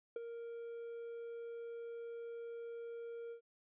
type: tone with ADSR envelope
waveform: triangle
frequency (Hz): 466.2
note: A#4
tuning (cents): 0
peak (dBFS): -34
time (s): 0.16-3.41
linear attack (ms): 3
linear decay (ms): 18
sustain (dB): -8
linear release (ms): 97
effects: resampled to 8000 Hz